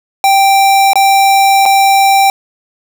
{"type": "tone with dropouts", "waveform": "square", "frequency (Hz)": 784, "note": "G5", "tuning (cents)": 0, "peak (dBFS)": -6, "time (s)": [0.24, 2.3], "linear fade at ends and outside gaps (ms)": 1, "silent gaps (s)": [[0.933, 0.956], [1.655, 1.66]], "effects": []}